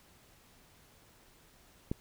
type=click; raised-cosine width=3 ms; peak=-19 dBFS; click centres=1.915 s; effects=pink hiss -62 dBFS RMS until 2 s